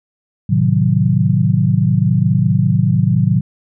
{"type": "chord", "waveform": "sine", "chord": "A diminished seventh", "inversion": "none", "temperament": "equal", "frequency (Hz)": [110, 130.81, 155.56, 185], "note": ["A2", "C3", "Eb3", "Gb3"], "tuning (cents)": [0, 0, 0, 0], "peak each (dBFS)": -16, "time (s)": [0.49, 3.41], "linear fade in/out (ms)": 10, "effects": []}